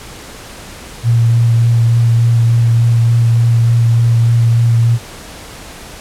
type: tone with vibrato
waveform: sine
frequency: 116.54 Hz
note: A#2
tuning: in tune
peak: -7 dBFS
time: 1.03-4.99 s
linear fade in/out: 50 ms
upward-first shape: sine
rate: 3.4 Hz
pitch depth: 13 cents each way
effects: pink hiss -32 dBFS RMS until 6 s + low-pass 11000 Hz 12 dB/octave